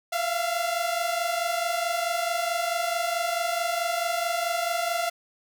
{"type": "tone pair together", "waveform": "sawtooth", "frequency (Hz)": [673.9, 698.5], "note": ["E5", "F5"], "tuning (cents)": [38, 0], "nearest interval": "minor second", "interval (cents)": 62, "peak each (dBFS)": -24, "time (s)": [0.12, 5.1], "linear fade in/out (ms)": 10, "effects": []}